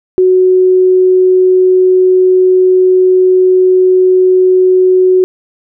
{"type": "tone", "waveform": "sine", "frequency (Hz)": 370, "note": "F#4", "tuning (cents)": 0, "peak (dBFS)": -4, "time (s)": [0.18, 5.24], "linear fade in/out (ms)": 0, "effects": []}